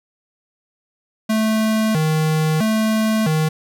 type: tone with vibrato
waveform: square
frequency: 185 Hz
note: F#3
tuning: in tune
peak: -16 dBFS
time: 1.29-3.49 s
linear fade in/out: 10 ms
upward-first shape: square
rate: 0.76 Hz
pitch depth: 290 cents each way
effects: none